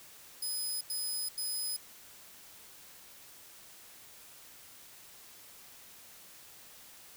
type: tone bursts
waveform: 10% pulse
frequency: 5030 Hz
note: D#8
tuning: 18 cents sharp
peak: -28 dBFS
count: 3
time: 0.42-1.766 s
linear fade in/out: 5 ms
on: 390 ms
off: 88 ms
effects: white hiss -54 dBFS RMS until 7.16 s